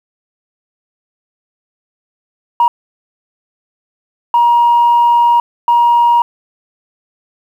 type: tone bursts at uneven times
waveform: sine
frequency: 949 Hz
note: A#5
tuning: 31 cents sharp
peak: -5 dBFS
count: 3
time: 2.6-2.68 / 4.34-5.4 / 5.68-6.22 s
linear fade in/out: 2 ms
effects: tanh soft clip ceiling -3 dBFS + 7-bit